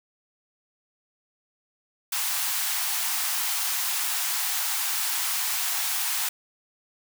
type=high-pass noise; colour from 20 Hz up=white; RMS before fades=-27 dBFS; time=2.12-6.29 s; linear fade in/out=5 ms; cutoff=710 Hz; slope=96 dB/octave; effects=none